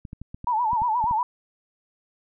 clicks, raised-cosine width 5 ms, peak -24 dBFS, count 9, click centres 0.052 / 0.131 / 0.216 / 0.345 / 0.444 / 0.732 / 0.819 / 1.041 / 1.111 s
sine tone with vibrato, 920 Hz, A#5, 23 cents flat, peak -20 dBFS, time 0.47-1.23 s, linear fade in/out 2 ms, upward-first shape sine, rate 8.4 Hz, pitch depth 130 cents each way
effects none

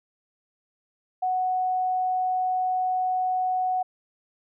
sine tone, 740 Hz, F#5, in tune, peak -22 dBFS, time 1.22-3.83 s, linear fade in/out 10 ms, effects none

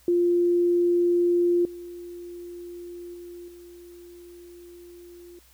sine tone with level steps, 349.2 Hz, F4, in tune, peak -18 / -36 / -38 / -43 dBFS, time 0.08-5.39 s, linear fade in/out 2 ms, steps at 1.65 / 3.14 / 3.48 s, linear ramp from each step 2 ms, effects added 60 Hz sine -58 dBFS peak until 5.53 s + white hiss -58 dBFS RMS until 5.53 s

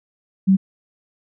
sine tone, 191.7 Hz, G3, 38 cents flat, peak -10 dBFS, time 0.47-0.57 s, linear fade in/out 20 ms, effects none

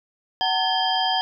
sine tone cluster, 752 / 905 / 1716 / 3172 / 4910 Hz, F#5 / A5 / A6 / G7 / D#8, +28 / +48 / -44 / +20 / -24 cents, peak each -23 / -27 / -31 / -24 / -29 dBFS, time 0.41-1.21 s, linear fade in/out 0 ms, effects none

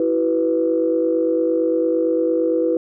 sine chord, E suspended second, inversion none, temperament equal with one note detuned, 329.6 / 378.4 / 493.9 Hz, E4 / F#4 / B4, 0 / +39 / 0 cents, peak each -19 / -24 / -18 dBFS, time 0-2.77 s, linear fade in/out 2 ms, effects tanh soft clip ceiling -6 dBFS

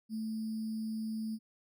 sine tone with sample-and-hold, 220 Hz, A3, in tune, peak -34 dBFS, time 0.09-1.39 s, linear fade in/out 50 ms, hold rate 4900 Hz, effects none

